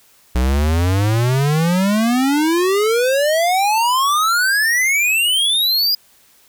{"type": "exponential sweep", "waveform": "square", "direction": "up", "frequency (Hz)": [60.1, 4944], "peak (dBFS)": -14, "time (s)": [0.35, 5.95], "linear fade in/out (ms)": 5, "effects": ["white hiss -52 dBFS RMS until 6.48 s"]}